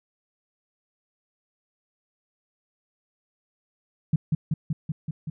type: tone with echo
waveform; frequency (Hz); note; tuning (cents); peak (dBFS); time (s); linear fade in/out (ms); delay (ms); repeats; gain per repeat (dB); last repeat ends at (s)
sine; 155.1; D#3; -5; -16; 4.13-4.16; 5; 190; 6; -2; 5.3
effects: none